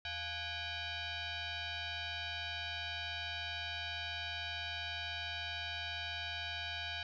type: tone with frequency modulation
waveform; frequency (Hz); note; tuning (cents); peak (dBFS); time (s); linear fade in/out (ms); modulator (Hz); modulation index
sine; 698.5; F5; 0; -38; 0.05-7.03; 2; 781; 4.7
effects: none